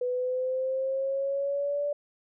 sine exponential sweep, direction up, 493.9 to 583 Hz, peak -26 dBFS, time 0.01-1.93 s, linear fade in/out 5 ms, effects none

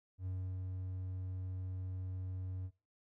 triangle tone with ADSR envelope, 92.9 Hz, F#2, 7 cents sharp, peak -35 dBFS, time 0.18-2.71 s, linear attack 83 ms, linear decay 320 ms, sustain -2 dB, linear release 58 ms, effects noise-tail reverb RT60 0.3 s tail -18 dB re dry

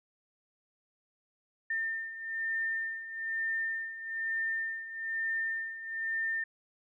sine beating tone pair, 1804 / 1805.1 Hz, A6 / A6, +43 / +44 cents, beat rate 1.1 Hz, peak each -38 / -33 dBFS, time 1.7-6.44 s, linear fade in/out 5 ms, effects none

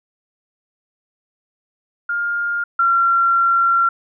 sine tone pair in turn, 1409 / 1369.7 Hz, F6 / F6, +15 / -34 cents, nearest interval unison, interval 49 cents, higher first, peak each -18 / -12 dBFS, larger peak second, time 2.09-2.64 / 2.79-3.89 s, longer second, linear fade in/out 5 ms, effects none

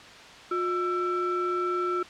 triangle ring-modulated tone, 488.4 Hz, B4, 19 cents flat, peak -20 dBFS, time 0.51-2.03 s, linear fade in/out 5 ms, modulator 846 Hz, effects white hiss -46 dBFS RMS until 2.09 s + low-pass 4000 Hz 12 dB/octave

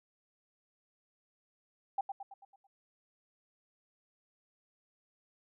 sine tone with echo, 790 Hz, G5, 13 cents sharp, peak -29 dBFS, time 1.98-2.01 s, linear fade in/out 5 ms, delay 110 ms, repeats 6, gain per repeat -6 dB, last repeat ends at 2.67 s, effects none

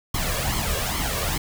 pink noise with flanger, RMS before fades -25 dBFS, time 0.14-1.38 s, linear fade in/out 5 ms, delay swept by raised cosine 0.93 to 1.81 ms, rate 2.4 Hz, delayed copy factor +0.65, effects none

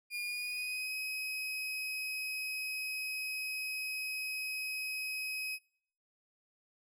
35% pulse tone with pitch glide, 2425 to 2535 Hz, D#7 to D#7, -45 to +32 cents, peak -34 dBFS, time 0.1-5.59 s, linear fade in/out 50 ms, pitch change +77 cents, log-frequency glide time 0.23-0.94 s, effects noise-tail reverb RT60 0.6 s tail -24 dB re dry

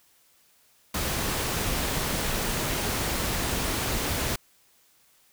pink noise, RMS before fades -28 dBFS, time 0.94-4.36 s, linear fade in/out 5 ms, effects white hiss -62 dBFS RMS until 5.32 s

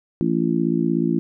harmonic tone, 56.6 Hz, A1, 50 cents sharp, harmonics 3 / 4 / 5 / 6, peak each -23 / -23 / -23 / -23 dBFS, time 0.21-1.19 s, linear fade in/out 0 ms, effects none

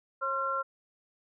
sine tone cluster, 541 / 1057 / 1368 Hz, C#5 / C6 / F6, -42 / +17 / -36 cents, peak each -36 / -35 / -30 dBFS, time 0.21-0.63 s, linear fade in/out 20 ms, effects none

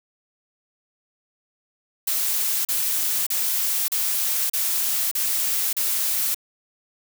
blue noise bursts, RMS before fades -23 dBFS, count 7, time 2.07-6.346 s, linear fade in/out 5 ms, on 580 ms, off 36 ms, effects none

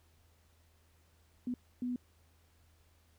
sine tone bursts at uneven times, 246.9 Hz, B3, in tune, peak -33 dBFS, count 2, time 1.47-1.54 / 1.82-1.96 s, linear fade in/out 2 ms, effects added 81 Hz sine -66 dBFS peak until 3.18 s + pink hiss -71 dBFS RMS until 3.18 s

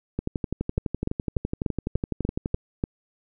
two click trains, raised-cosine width 3 ms, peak -13 / -11 dBFS, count 29 / 8, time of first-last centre 0.19-2.543 / 0.78-2.839 s, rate 11.9 / 3.4 Hz, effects none

